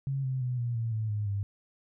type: tone with pitch steps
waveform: sine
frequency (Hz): 136.5 / 130.64 / 125.03 / 119.66 / 114.52 / 109.6 / 104.89 / 100.39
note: C#3 / C3 / B2 / A#2 / A#2 / A2 / G#2 / G2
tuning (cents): -26 / -2 / +22 / +46 / -30 / -6 / +18 / +42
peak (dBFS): -28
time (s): 0.07-1.43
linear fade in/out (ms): 0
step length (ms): 170
effects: none